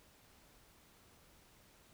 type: silence
effects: pink hiss -65 dBFS RMS until 1.93 s